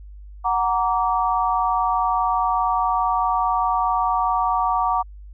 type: chord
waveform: sine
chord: Gb augmented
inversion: none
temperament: equal with one note detuned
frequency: 740 / 932.3 / 1157.1 Hz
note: Gb5 / Bb5 / D6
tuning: 0 / 0 / -26 cents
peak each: -22 dBFS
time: 0.44-5.03 s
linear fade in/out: 20 ms
effects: added 50 Hz sine -37 dBFS peak until 5.33 s